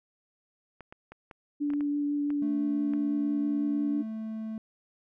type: clicks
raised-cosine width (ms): 0.5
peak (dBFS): -30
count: 9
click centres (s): 0.807 / 0.925 / 1.12 / 1.312 / 1.703 / 1.736 / 1.808 / 2.304 / 2.936
type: tone with vibrato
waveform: sine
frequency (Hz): 290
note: D4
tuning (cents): -22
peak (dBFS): -26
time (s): 1.6-4.03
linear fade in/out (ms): 20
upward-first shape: triangle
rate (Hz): 6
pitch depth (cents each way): 11
type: tone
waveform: triangle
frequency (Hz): 220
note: A3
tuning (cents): 0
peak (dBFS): -31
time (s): 2.42-4.58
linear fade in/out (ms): 2
effects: none